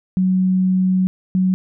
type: tone pair in turn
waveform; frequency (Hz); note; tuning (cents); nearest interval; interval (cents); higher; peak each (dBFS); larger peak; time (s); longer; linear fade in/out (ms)
sine; 186 / 186; F#3 / F#3; +9 / +9; unison; 0; neither; -13; neither; 0.17-1.07 / 1.35-1.54; first; 0
effects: none